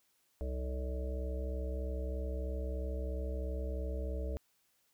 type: harmonic tone with a mistuned harmonic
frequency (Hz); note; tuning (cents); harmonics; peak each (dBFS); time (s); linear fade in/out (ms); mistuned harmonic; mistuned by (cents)
63.1; B1; +38; 1 / 3 / 5 / 7 / 9 / 10; -35 / -49 / -49 / -46 / -46 / -51; 0.41-4.37; 0; 1; +74
effects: white hiss -74 dBFS RMS until 4.93 s